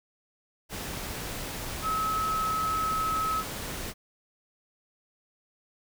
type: tone in noise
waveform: sine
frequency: 1289 Hz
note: E6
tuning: 39 cents flat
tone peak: -26 dBFS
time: 1.82-3.44 s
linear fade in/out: 50 ms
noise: pink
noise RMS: -36 dBFS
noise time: 0.69-3.94 s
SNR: +7 dB
effects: none